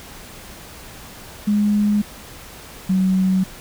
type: tone pair in turn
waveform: sine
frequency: 207.7 / 188 Hz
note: G#3 / F#3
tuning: 0 / +28 cents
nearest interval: major second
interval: 172 cents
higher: first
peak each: -14 dBFS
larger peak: neither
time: 1.47-2.02 / 2.89-3.44 s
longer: neither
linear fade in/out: 10 ms
effects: pink hiss -39 dBFS RMS until 3.6 s